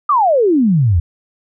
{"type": "exponential sweep", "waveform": "sine", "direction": "down", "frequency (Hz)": [1244.5, 77.78], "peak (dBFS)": -9, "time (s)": [0.09, 1], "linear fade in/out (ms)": 5, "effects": []}